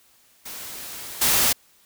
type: noise with level steps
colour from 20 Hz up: white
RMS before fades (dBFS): -36 / -19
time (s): 0.45-1.53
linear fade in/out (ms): 10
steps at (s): 1.21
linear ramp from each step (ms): 10
effects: white hiss -58 dBFS RMS until 1.85 s